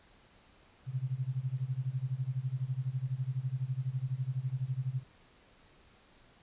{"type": "tone with tremolo", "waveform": "sine", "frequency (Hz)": 129.7, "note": "C3", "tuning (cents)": -15, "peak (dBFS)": -28, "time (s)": [0.86, 5.04], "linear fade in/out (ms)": 50, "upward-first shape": "sine", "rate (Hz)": 12, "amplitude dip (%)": 90, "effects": ["pink hiss -62 dBFS RMS until 6.42 s", "resampled to 8000 Hz"]}